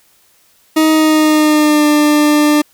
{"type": "tone with pitch glide", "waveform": "40% pulse", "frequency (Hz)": [314.2, 298.3], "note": ["D#4", "D4"], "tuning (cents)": [17, 27], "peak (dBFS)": -7, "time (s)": [0.76, 2.62], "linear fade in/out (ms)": 10, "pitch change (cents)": -90, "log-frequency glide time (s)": [0.92, 1.86], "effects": ["white hiss -52 dBFS RMS until 2.73 s"]}